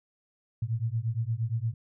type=beating tone pair; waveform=sine; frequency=110 / 118.6 Hz; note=A2 / A#2; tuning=0 / +30 cents; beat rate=8.6 Hz; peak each=-30 dBFS; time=0.62-1.74 s; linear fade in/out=5 ms; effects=none